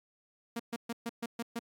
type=tone bursts; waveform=sawtooth; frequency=233.1 Hz; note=A#3; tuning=in tune; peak=-30 dBFS; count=7; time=0.56-1.592 s; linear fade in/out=5 ms; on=36 ms; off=130 ms; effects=AAC 64 kbps